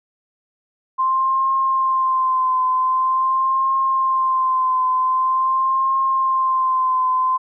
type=tone with vibrato; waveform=sine; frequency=1046.5 Hz; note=C6; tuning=in tune; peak=-15 dBFS; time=0.98-7.38 s; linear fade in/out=20 ms; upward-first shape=triangle; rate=0.45 Hz; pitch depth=36 cents each way; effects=none